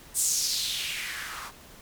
blue noise with band-pass filter sweep, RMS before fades -30 dBFS, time 0.14-1.52 s, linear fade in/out 50 ms, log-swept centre 8500 to 980 Hz, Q 2.9, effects pink hiss -50 dBFS RMS until 1.81 s

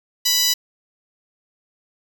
10% pulse tone with high-pass filter, 987.8 Hz, B5, in tune, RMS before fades -18 dBFS, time 0.25-0.54 s, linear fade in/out 10 ms, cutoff 4100 Hz, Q 0.95, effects none

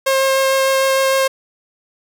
sawtooth tone with vibrato, 535 Hz, C5, 38 cents sharp, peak -9 dBFS, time 0.06-1.28 s, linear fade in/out 10 ms, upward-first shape sine, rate 6.6 Hz, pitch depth 8 cents each way, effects none

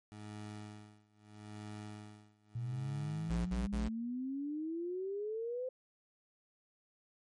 20% pulse tone with tremolo, 105.4 Hz, G#2, 26 cents sharp, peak -39 dBFS, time 0.12-3.54 s, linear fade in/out 0 ms, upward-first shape sine, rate 0.77 Hz, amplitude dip 95%
sine exponential sweep, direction up, 116.54 to 519 Hz, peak -36 dBFS, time 2.55-5.69 s, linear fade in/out 5 ms
square tone bursts, 58.27 Hz, A#1, in tune, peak -35 dBFS, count 3, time 3.29-3.89 s, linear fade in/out 20 ms, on 170 ms, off 45 ms
effects MP3 48 kbps

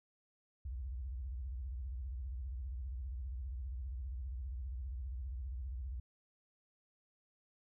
sine tone with vibrato, 63.6 Hz, C2, 48 cents flat, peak -39 dBFS, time 0.65-6 s, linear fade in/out 5 ms, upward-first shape triangle, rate 15 Hz, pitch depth 300 cents each way, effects none

